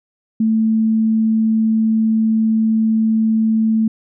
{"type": "tone", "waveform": "sine", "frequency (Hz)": 221.2, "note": "A3", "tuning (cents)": 9, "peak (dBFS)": -12, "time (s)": [0.4, 3.88], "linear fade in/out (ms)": 5, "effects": []}